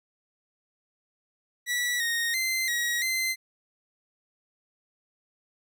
sawtooth tone with pitch steps, 1948 / 1861 / 2073 / 1904 / 2069 Hz, B6 / A#6 / C7 / A#6 / C7, -24 / -3 / -17 / +36 / -20 cents, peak -22 dBFS, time 1.66-3.36 s, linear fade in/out 50 ms, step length 340 ms, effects none

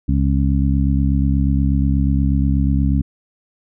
harmonic tone, 68.3 Hz, C#2, 25 cents flat, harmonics 1 / 2 / 3 / 4, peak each -16 / -19 / -21 / -22 dBFS, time 0.08-3.02 s, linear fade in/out 10 ms, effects none

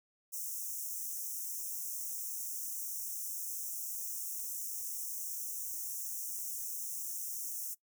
white high-pass noise, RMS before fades -40 dBFS, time 0.32-7.75 s, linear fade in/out 20 ms, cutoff 5600 Hz, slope 96 dB/octave, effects noise-tail reverb RT60 0.1 s tail -20 dB re dry

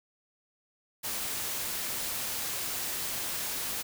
white noise, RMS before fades -34 dBFS, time 1.03-3.83 s, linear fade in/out 20 ms, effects none

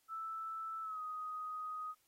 sine tone with pitch glide, 1318.5 to 1251 Hz, E6 to D#6, 0 to +9 cents, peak -40 dBFS, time 0.08-1.95 s, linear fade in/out 50 ms, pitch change -91 cents, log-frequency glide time 0.82-1.01 s, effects white hiss -75 dBFS RMS until 2.07 s + AAC 48 kbps

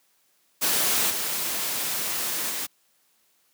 white noise with level steps, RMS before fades -23 / -28 / -30 dBFS, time 0.61-2.67 s, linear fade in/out 20 ms, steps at 1.1 / 2.5 s, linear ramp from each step 2 ms, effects white hiss -66 dBFS RMS until 3.53 s + high-pass 150 Hz 12 dB/octave

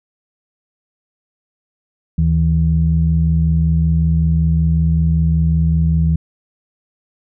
sine tone pair together, 76 / 161.3 Hz, D#2 / E3, -40 / -37 cents, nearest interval octave + minor second, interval 1303 cents, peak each -14 / -13 dBFS, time 2.18-6.16 s, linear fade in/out 5 ms, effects tanh soft clip ceiling -3 dBFS

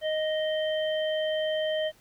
harmonic tone, 622.3 Hz, D#5, in tune, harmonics 1 / 3 / 5, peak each -26 / -37 / -35 dBFS, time 0.01-1.92 s, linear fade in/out 50 ms, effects pink hiss -60 dBFS RMS until 2 s

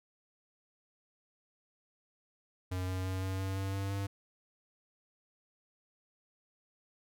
square tone with pitch steps, 92 / 92.96 / 93.93 / 94.91 / 95.91 / 96.91 / 97.92 / 98.95 Hz, F#2 / F#2 / F#2 / F#2 / G2 / G2 / G2 / G2, -9 / +9 / +27 / +45 / -37 / -19 / -1 / +17 cents, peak -34 dBFS, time 2.71-4.07 s, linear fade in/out 10 ms, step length 170 ms, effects none

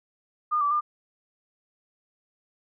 sine tone with pitch steps, 1216 / 1158 / 1202 Hz, D#6 / D6 / D6, -40 / -25 / +40 cents, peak -21 dBFS, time 0.51-0.81 s, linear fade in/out 20 ms, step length 100 ms, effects none

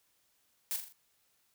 blue noise with echo, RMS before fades -34 dBFS, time 0.71-0.76 s, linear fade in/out 0 ms, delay 41 ms, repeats 4, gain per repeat -6 dB, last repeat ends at 0.924 s, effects white hiss -73 dBFS RMS until 1.54 s

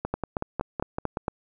two click trains, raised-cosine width 1 ms, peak -14 / -12 dBFS, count 7 / 6, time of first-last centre 0.05-1.171 / 0.14-1.282 s, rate 5.35 / 4.38 Hz, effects none

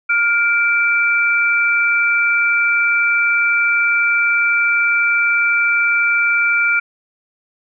sine tone pair together, 1409 / 2335 Hz, F6 / D7, +15 / -11 cents, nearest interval major sixth, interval 874 cents, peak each -15 dBFS, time 0.09-6.8 s, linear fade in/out 10 ms, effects none

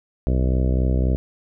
harmonic tone, 63.8 Hz, C2, 43 cents flat, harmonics 1 / 2 / 3 / 4 / 5 / 6 / 7 / 8 / 9 / 10, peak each -18 / -24 / -28 / -30 / -32 / -34 / -35 / -36 / -37 / -38 dBFS, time 0.27-1.16 s, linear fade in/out 0 ms, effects none

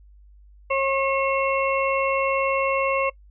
harmonic tone, 542 Hz, C#5, 39 cents flat, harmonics 1 / 2 / 4 / 5, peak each -22 / -25 / -28 / -29 dBFS, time 0.7-3.1 s, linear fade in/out 10 ms, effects noise-tail reverb RT60 0.1 s tail -23 dB re dry + added 50 Hz sine -47 dBFS peak until 3.3 s

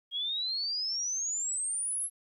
sine exponential sweep, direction up, 3241 to 11230 Hz, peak -30 dBFS, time 0.11-2.1 s, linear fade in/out 50 ms, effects 12-bit

